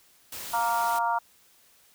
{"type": "noise", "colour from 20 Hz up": "white", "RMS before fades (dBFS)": -38, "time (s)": [0.32, 0.99], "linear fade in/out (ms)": 5}
{"type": "harmonic tone", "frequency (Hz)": 233.1, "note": "A#3", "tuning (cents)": 0, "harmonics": [3, 4, 5, 6], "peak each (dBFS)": [-30, -25, -33, -33], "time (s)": [0.53, 1.19], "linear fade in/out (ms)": 10}
{"effects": ["white hiss -60 dBFS RMS until 1.94 s"]}